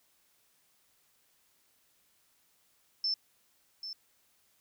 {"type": "tone with echo", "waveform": "sine", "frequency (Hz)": 5300, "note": "E8", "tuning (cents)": 9, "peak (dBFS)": -28, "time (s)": [3.04, 3.14], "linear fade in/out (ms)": 2, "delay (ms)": 790, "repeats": 1, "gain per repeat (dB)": -10, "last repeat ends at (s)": 3.93, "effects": ["white hiss -70 dBFS RMS until 4.6 s"]}